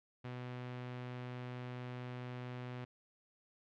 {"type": "tone with low-pass filter", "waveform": "sawtooth", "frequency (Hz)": 124.4, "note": "B2", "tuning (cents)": 13, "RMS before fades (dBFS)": -45, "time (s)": [0.24, 2.85], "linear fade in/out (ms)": 10, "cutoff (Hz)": 2800, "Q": 1.1, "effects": []}